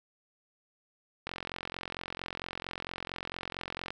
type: click train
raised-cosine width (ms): 0.3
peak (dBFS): -20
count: 118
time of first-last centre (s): 1.27-3.905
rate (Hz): 44.4
effects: none